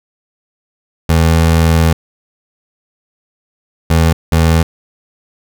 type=tone bursts at uneven times; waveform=25% pulse; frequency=81.7 Hz; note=E2; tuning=15 cents flat; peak=-4 dBFS; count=3; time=1.09-1.93 / 3.9-4.13 / 4.32-4.63 s; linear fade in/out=5 ms; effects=none